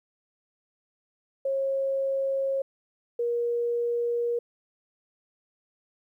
sine tone pair in turn, 542 / 474.6 Hz, C#5 / A#4, -39 / +31 cents, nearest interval major second, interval 230 cents, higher first, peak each -24 dBFS, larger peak neither, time 1.45-2.62 / 3.19-4.39 s, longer second, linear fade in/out 5 ms, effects 11-bit

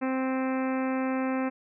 harmonic tone, 261.6 Hz, C4, in tune, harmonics 1 / 2 / 3 / 4 / 5 / 6 / 7 / 8 / 9 / 10, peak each -27 / -33 / -37 / -39 / -41 / -43 / -44 / -45 / -46 / -47 dBFS, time 0.01-1.5 s, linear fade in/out 20 ms, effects none

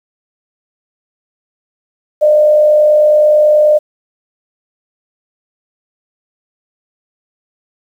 sine tone with frequency modulation, 604 Hz, D5, 48 cents sharp, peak -5 dBFS, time 2.21-3.79 s, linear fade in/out 20 ms, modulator 49.3 Hz, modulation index 0.33, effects 7-bit

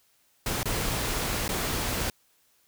pink noise with dropouts, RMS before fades -29 dBFS, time 0.46-2.1 s, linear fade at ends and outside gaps 2 ms, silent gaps 0.631-0.656 / 1.48-1.49 s, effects white hiss -66 dBFS RMS until 2.67 s

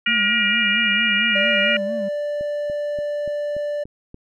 harmonic tone, 476.1 Hz, A#4, 37 cents sharp, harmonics 3 / 4 / 5 / 6, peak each -23 / -22 / -21 / -21 dBFS, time 0.06-1.77 s, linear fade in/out 5 ms
triangle tone with vibrato, 213 Hz, G#3, 44 cents sharp, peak -25 dBFS, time 0.07-2.09 s, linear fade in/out 10 ms, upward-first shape sine, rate 4.4 Hz, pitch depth 120 cents each way
triangle tone, 587.3 Hz, D5, in tune, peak -20 dBFS, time 1.35-3.84 s, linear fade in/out 10 ms
click train, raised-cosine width 3 ms, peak -25 dBFS, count 7, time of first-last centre 2.41-4.144 s, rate 3.46 Hz
effects none

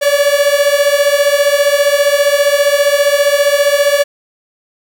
45% pulse beating tone pair, 565 / 580 Hz, C#5 / D5, +33 / -22 cents, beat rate 15 Hz, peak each -12 dBFS, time 0.01-4.04 s, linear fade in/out 20 ms, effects none

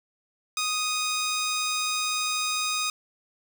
10% pulse tone, 1244.5 Hz, D#6, in tune, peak -17 dBFS, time 0.57-2.9 s, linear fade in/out 2 ms, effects none

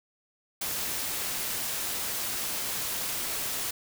white noise, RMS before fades -32 dBFS, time 0.61-3.71 s, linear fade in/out 5 ms, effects none

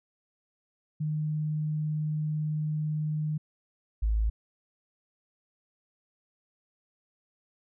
sine tone pair in turn, 153 / 54.2 Hz, D#3 / A1, -29 / -25 cents, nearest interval octave + tritone, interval 1796 cents, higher first, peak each -27 / -23 dBFS, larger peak second, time 1-3.38 / 4.02-4.3 s, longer first, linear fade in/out 10 ms, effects none

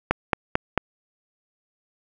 click train, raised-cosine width 0.5 ms, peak -3 dBFS, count 4, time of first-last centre 0.11-0.777 s, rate 4.5 Hz, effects none

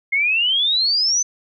sine exponential sweep, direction up, 2119 to 6190 Hz, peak -15 dBFS, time 0.12-1.23 s, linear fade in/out 10 ms, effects none

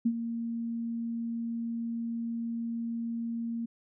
sine tone with ADSR envelope, 231.6 Hz, A#3, 11 cents flat, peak -21 dBFS, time 0.05-3.66 s, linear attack 11 ms, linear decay 61 ms, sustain -10 dB, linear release 10 ms, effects none

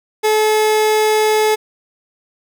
30% pulse tone, 430.4 Hz, A4, 38 cents flat, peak -9 dBFS, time 0.23-1.56 s, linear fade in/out 20 ms, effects none

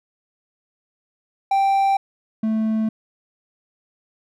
triangle tone pair in turn, 784 / 219.6 Hz, G5 / A3, 0 / -3 cents, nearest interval octave + minor seventh, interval 2203 cents, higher first, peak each -13 / -16 dBFS, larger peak first, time 1.51-1.97 / 2.43-2.89 s, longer neither, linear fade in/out 5 ms, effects none

